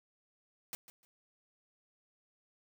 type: noise with echo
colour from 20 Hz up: white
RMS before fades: -41 dBFS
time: 0.73-0.75 s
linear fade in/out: 0 ms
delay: 150 ms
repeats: 2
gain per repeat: -14 dB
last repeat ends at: 1.05 s
effects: none